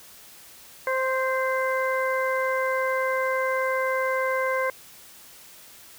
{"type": "harmonic tone with a mistuned harmonic", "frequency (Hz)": 523.3, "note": "C5", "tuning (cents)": 0, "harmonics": [1, 2, 3, 4], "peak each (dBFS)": [-25, -28, -30, -31], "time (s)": [0.87, 4.7], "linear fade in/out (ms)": 2, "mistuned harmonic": 4, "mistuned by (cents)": -20, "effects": ["white hiss -48 dBFS RMS until 5.98 s"]}